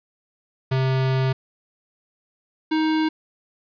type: tone pair in turn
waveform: square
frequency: 131.7 / 314 Hz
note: C3 / D#4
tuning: +12 / +16 cents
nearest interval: octave + minor third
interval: 1504 cents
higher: second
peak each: -19 dBFS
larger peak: neither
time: 0.71-1.33 / 2.71-3.09 s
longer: first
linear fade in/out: 10 ms
effects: resampled to 11025 Hz + 8-bit